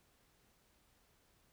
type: silence
effects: pink hiss -72 dBFS RMS until 1.52 s